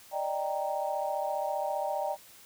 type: chord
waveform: sine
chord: Eb major seventh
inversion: third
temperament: equal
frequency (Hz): 587.3 / 622.3 / 784 / 932.3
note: D5 / Eb5 / G5 / Bb5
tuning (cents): 0 / 0 / 0 / 0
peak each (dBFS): -34 / -36 / -33 / -37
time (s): 0.11-2.17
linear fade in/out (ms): 50
effects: white hiss -54 dBFS RMS until 2.45 s